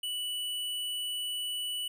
square tone, 2960 Hz, F#7, in tune, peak -33 dBFS, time 0.03-1.88 s, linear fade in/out 5 ms, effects none

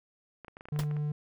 clicks, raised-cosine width 0.5 ms, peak -31 dBFS, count 11, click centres 0.447 / 0.482 / 0.569 / 0.609 / 0.655 / 0.686 / 0.762 / 0.803 / 0.835 / 0.912 / 0.967 s
triangle tone, 148.8 Hz, D3, 23 cents sharp, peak -27 dBFS, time 0.72-1.12 s, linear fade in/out 5 ms
pink noise with exponential decay, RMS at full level -32 dBFS, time 0.79-0.88 s, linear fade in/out 0 ms, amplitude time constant 18 ms
effects none

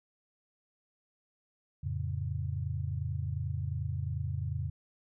sine chord, F augmented, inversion none, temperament equal, 87.31 / 110 / 138.59 Hz, F2 / A2 / C#3, 0 / 0 / 0 cents, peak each -35 / -37 / -36 dBFS, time 1.83-4.7 s, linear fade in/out 10 ms, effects none

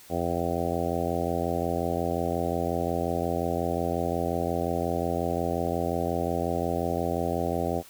harmonic tone, 85.6 Hz, F2, 34 cents flat, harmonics 1 / 2 / 3 / 4 / 5 / 6 / 7 / 8 / 9, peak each -34 / -34 / -34 / -34 / -34 / -34 / -34 / -34 / -34 dBFS, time 0.09-7.83 s, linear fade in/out 50 ms, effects white hiss -51 dBFS RMS until 7.89 s

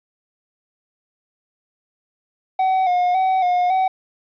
triangle tone with vibrato, 736 Hz, F#5, 9 cents flat, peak -13 dBFS, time 2.59-3.88 s, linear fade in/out 5 ms, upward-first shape square, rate 1.8 Hz, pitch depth 45 cents each way, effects resampled to 11025 Hz + 9-bit

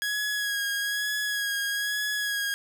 sawtooth tone with vibrato, 1661.2 Hz, G#6, in tune, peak -23 dBFS, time 0.02-2.54 s, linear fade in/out 0 ms, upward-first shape sine, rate 1.1 Hz, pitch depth 28 cents each way, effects none

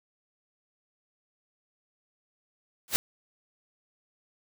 white noise with exponential growth, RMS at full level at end -19 dBFS, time 2.88-2.96 s, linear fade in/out 0 ms, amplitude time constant 17 ms, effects none

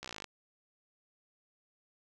slowing click train, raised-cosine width 0.2 ms, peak -24 dBFS, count 13, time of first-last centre 0.03-0.243 s, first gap 15 ms, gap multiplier 1.03, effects none

